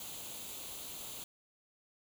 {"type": "noise with comb filter", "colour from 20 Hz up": "white", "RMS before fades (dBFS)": -45, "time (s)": [0, 1.24], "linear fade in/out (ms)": 2, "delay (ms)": 0.28, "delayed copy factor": 0.6, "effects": []}